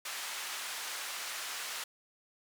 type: band-pass noise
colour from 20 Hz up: pink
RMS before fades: -40 dBFS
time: 0.05-1.84 s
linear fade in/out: 5 ms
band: 1200 to 12000 Hz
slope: 12 dB/octave
effects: none